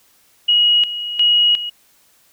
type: tone with tremolo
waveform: sine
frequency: 2898 Hz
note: F#7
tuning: 37 cents flat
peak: -10 dBFS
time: 0.48-1.7 s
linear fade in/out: 10 ms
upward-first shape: square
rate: 1.4 Hz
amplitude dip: 75%
effects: white hiss -55 dBFS RMS until 2.32 s

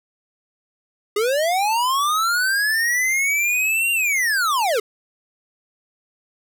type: linear two-way sweep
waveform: square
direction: up then down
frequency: 400 to 2794 to 400 Hz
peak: -18 dBFS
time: 1.16-4.8 s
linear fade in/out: 5 ms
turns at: 3.92 s
effects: none

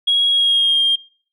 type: tone with pitch glide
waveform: sine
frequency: 3307 to 3211 Hz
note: G#7 to G7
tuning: -8 to +41 cents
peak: -11 dBFS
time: 0.07-0.96 s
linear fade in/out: 10 ms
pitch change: -51 cents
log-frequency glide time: 0.31-0.82 s
effects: noise-tail reverb RT60 0.5 s tail -25 dB re dry + tanh soft clip ceiling -8 dBFS

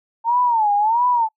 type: tone with vibrato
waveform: sine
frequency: 898 Hz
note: A5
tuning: 35 cents sharp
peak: -14 dBFS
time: 0.24-1.29 s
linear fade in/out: 50 ms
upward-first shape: sine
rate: 1.5 Hz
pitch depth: 170 cents each way
effects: noise-tail reverb RT60 0.1 s tail -25 dB re dry

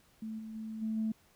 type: tone with level steps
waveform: sine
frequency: 219.9 Hz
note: A3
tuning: 1 cent flat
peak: -37 / -41 / -38 / -31 / -29 dBFS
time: 0.22-1.12 s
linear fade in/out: 5 ms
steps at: 0.38 / 0.54 / 0.81 / 0.96 s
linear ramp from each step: 20 ms
effects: tanh soft clip ceiling -25 dBFS + pink hiss -66 dBFS RMS until 1.35 s

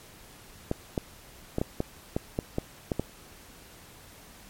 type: clicks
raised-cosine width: 2 ms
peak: -13 dBFS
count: 10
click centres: 0.714 / 0.978 / 1.584 / 1.615 / 1.804 / 2.165 / 2.389 / 2.584 / 2.918 / 2.996 s
effects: pink hiss -51 dBFS RMS until 4.49 s + MP3 64 kbps

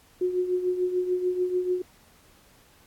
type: tone with tremolo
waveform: sine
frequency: 363.1 Hz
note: F#4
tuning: 33 cents flat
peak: -20 dBFS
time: 0.21-1.82 s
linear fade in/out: 5 ms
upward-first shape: triangle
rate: 6.8 Hz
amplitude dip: 70%
effects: pink hiss -58 dBFS RMS until 2.86 s + AAC 64 kbps

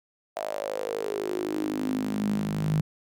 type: tone with high-pass filter sweep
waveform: sawtooth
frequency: 51.91 Hz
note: G#1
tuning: in tune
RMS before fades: -29 dBFS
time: 0.36-2.81 s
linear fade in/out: 5 ms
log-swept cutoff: 660 to 150 Hz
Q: 8
effects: none

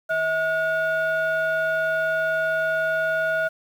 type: tone pair together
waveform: sine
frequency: 644 / 1444.1 Hz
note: E5 / F#6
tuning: -41 / -42 cents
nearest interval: octave + major second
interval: 1399 cents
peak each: -21 / -21 dBFS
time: 0.09-3.49 s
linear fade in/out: 20 ms
effects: tanh soft clip ceiling -17 dBFS + 8-bit

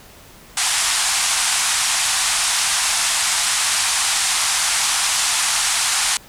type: band-pass noise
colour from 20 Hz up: white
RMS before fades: -19 dBFS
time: 0.57-6.17 s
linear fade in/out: 2 ms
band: 730 to 10000 Hz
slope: 48 dB/octave
effects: pink hiss -44 dBFS RMS until 6.28 s

